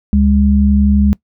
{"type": "tone pair together", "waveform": "sine", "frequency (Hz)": [71.7, 204], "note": ["D2", "G#3"], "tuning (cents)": [-41, -31], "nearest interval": "octave + tritone", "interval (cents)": 1810, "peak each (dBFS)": [-11, -10], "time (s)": [0.13, 1.13], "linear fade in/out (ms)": 0, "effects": ["noise-tail reverb RT60 0.1 s tail -22 dB re dry"]}